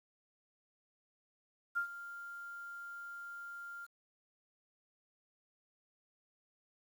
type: tone with ADSR envelope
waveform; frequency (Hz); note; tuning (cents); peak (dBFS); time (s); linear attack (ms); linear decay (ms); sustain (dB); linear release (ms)
sine; 1396.9; F6; 0; -30; 1.75-3.87; 23; 96; -14; 31
effects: 10-bit